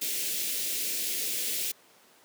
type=band-stop noise; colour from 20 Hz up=white; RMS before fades=-31 dBFS; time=0.01-1.72 s; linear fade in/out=10 ms; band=480 to 2200 Hz; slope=24 dB/octave; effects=pink hiss -58 dBFS RMS until 2.24 s + high-pass 300 Hz 12 dB/octave

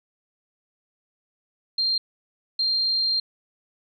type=tone bursts at uneven times; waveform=sine; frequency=4186 Hz; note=C8; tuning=in tune; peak=-20 dBFS; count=2; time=1.78-1.98 / 2.59-3.2 s; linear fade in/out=5 ms; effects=none

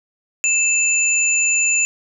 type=tone pair together; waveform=sine; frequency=2637 / 7055 Hz; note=E7 / A8; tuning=0 / +4 cents; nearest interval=octave + perfect fourth; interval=1704 cents; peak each=-17 dBFS; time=0.44-1.85 s; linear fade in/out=0 ms; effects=none

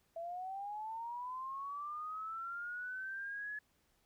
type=linear sweep; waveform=sine; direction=up; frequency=659.3 to 1709 Hz; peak=-40 dBFS; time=0.16-3.59 s; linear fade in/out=5 ms; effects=pink hiss -75 dBFS RMS until 4.05 s

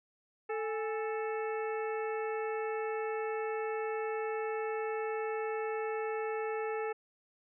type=harmonic tone with a mistuned harmonic; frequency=440 Hz; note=A4; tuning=in tune; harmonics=1 / 2 / 3 / 4 / 5 / 6; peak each=-34 / -40 / -44 / -46 / -48 / -50 dBFS; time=0.49-6.93 s; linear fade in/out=10 ms; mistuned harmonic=2; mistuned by=-100 cents; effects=none

